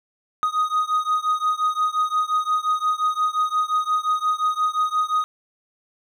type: beating tone pair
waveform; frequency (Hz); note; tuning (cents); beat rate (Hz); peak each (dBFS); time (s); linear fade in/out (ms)
triangle; 1244.5 / 1250.2; D#6 / D#6; 0 / +8; 5.7; -20 / -21; 0.43-5.24; 0
effects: none